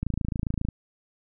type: click train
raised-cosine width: 5 ms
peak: -15 dBFS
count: 19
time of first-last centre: 0.03-0.687 s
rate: 27.4 Hz
effects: none